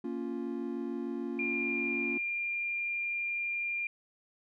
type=chord; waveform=triangle; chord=Bb minor; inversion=none; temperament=just; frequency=233.1 / 279.7 / 349.6 Hz; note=Bb3 / Db4 / F4; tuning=0 / +16 / +2 cents; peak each=-36 dBFS; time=0.04-2.18 s; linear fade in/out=5 ms
type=tone; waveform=sine; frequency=2396 Hz; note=D7; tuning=34 cents sharp; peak=-31 dBFS; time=1.39-3.87 s; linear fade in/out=2 ms
effects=none